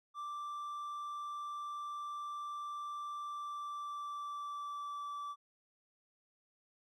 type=tone with pitch glide; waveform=triangle; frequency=1174.7 to 1159.9 Hz; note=D6 to D6; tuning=0 to -22 cents; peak=-38 dBFS; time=0.14-5.36 s; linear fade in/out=50 ms; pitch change=-22 cents; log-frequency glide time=3.2-5.05 s; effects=none